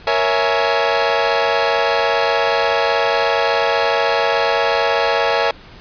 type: chord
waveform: sawtooth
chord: A# half-diminished seventh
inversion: none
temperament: equal with one note detuned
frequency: 466.2 / 554.4 / 659.3 / 839.8 Hz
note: A#4 / C#5 / E5 / G#5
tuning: 0 / 0 / 0 / +19 cents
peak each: -16 dBFS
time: 0.07-5.51 s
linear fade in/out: 2 ms
effects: pink hiss -41 dBFS RMS until 5.8 s + resampled to 11025 Hz